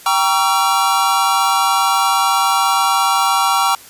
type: chord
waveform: square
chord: G diminished seventh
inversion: none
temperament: just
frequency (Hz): 784 / 940.8 / 1128.9 / 1354.7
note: G5 / Bb5 / Db6 / Fb6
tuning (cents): 0 / +16 / +31 / +47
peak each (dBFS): -19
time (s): 0.06-3.75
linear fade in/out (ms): 2
effects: white hiss -40 dBFS RMS until 3.89 s + resampled to 32000 Hz